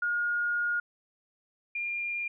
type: tone pair in turn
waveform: sine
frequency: 1429 / 2403 Hz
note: F6 / D7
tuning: +39 / +39 cents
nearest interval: major sixth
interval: 900 cents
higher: second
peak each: -26 / -30 dBFS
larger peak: first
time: 0.02-0.8 / 1.75-2.28 s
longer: first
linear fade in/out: 5 ms
effects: none